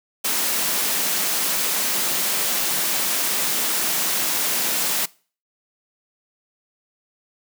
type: high-pass noise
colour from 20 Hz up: white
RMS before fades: -22 dBFS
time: 0.24-5.06 s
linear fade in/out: 10 ms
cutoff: 150 Hz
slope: 96 dB/octave
effects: noise-tail reverb RT60 0.4 s tail -23 dB re dry